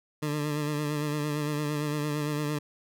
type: tone with vibrato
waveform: 20% pulse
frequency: 148.9 Hz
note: D3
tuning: 24 cents sharp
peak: -23 dBFS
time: 0.22-2.59 s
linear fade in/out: 10 ms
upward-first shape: sine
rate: 8.8 Hz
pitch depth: 37 cents each way
effects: none

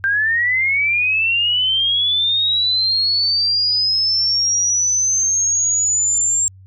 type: linear sweep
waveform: sine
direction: up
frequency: 1568 to 7459 Hz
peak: -14 dBFS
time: 0.04-6.48 s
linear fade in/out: 0 ms
effects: added 95 Hz sine -40 dBFS peak until 6.66 s

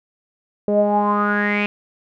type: tone with low-pass filter sweep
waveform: sawtooth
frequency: 206.2 Hz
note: G#3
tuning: 12 cents flat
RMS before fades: -18 dBFS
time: 0.68-1.66 s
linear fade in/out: 0 ms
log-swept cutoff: 520 to 2600 Hz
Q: 9
effects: none

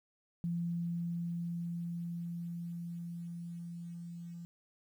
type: tone with level ramp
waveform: sine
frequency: 171.1 Hz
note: F3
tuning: 35 cents flat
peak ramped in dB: -32 to -43 dBFS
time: 0.44-4.45 s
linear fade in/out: 0 ms
effects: 11-bit

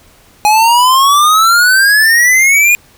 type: exponential sweep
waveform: square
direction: up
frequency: 830.6 to 2465 Hz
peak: -6 dBFS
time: 0.45-2.75 s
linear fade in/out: 0 ms
effects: pink hiss -45 dBFS RMS until 2.97 s

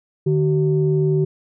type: tone pair together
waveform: sine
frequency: 151.1 / 380 Hz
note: D3 / F#4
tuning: +50 / +46 cents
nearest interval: octave + major third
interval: 1596 cents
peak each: -16 / -18 dBFS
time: 0.26-1.25 s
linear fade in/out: 10 ms
effects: tanh soft clip ceiling -7 dBFS

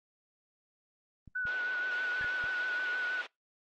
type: clicks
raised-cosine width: 5 ms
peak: -38 dBFS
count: 5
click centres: 1.277 / 1.454 / 2.211 / 2.244 / 2.44 s
type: tone with vibrato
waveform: sine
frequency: 1480 Hz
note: F#6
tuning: in tune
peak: -31 dBFS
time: 1.35-3.22 s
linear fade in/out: 10 ms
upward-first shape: sine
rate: 6.3 Hz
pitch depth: 30 cents each way
type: band-pass noise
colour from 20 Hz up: white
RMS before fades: -45 dBFS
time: 1.46-3.27 s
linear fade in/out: 10 ms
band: 340 to 3300 Hz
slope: 24 dB/octave
type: tone with exponential decay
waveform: sine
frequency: 1711 Hz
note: A6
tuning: 49 cents flat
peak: -33 dBFS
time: 2.22-2.36 s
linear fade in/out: 1 ms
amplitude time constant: 30 ms
effects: noise-tail reverb RT60 0.2 s tail -25 dB re dry + Opus 24 kbps

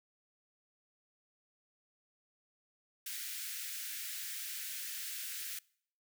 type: high-pass noise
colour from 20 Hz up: white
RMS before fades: -42 dBFS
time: 3.06-5.59 s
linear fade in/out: 5 ms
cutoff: 1500 Hz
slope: 48 dB/octave
effects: noise-tail reverb RT60 0.6 s tail -24 dB re dry

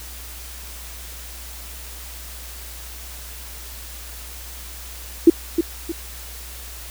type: tone with echo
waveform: sine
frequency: 334 Hz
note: E4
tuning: 23 cents sharp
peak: -4 dBFS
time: 5.27-5.3 s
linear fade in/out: 5 ms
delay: 310 ms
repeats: 2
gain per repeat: -9 dB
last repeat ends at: 5.92 s
effects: added 60 Hz sine -37 dBFS peak until 6.9 s + white hiss -38 dBFS RMS until 6.9 s

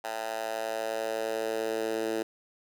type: tone with high-pass filter sweep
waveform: 10% pulse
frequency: 111.5 Hz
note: A2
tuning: 23 cents sharp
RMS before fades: -32 dBFS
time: 0.04-2.23 s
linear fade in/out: 5 ms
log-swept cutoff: 790 to 360 Hz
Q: 2.5
effects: none

